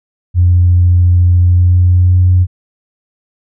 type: tone with pitch glide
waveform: sine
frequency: 88.6 to 90.67 Hz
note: F2 to F#2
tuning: +25 to -35 cents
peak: -4 dBFS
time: 0.34-2.47 s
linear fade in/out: 50 ms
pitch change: +40 cents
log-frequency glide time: 1.41-2.22 s
effects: tanh soft clip ceiling 0 dBFS